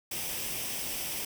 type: noise with comb filter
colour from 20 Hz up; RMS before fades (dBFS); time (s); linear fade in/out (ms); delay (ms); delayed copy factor
white; -35; 0.11-1.25; 5; 0.36; +0.5
effects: none